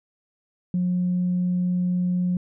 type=tone; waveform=sine; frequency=179.6 Hz; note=F3; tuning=49 cents sharp; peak=-19 dBFS; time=0.74-2.37 s; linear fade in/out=2 ms; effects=tanh soft clip ceiling -16 dBFS